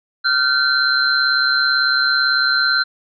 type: tone cluster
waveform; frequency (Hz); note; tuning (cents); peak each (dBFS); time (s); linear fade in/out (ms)
sine; 1393 / 1531 / 4111; F6 / G6 / C8; -5 / -41 / -31; -18; 0.24-2.84; 20
effects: none